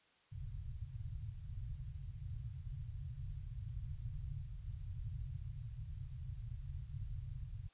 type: low-pass noise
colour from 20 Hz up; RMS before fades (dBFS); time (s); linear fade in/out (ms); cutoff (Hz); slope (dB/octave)
white; -45; 0.31-7.69; 20; 140; 96
effects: white hiss -71 dBFS RMS until 7.73 s + resampled to 8000 Hz